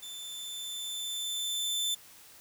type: tone with level ramp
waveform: sawtooth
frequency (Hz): 3535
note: A7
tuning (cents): +7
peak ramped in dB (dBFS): -38 to -25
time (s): 0.02-1.95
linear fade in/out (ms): 10
effects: white hiss -54 dBFS RMS until 2.4 s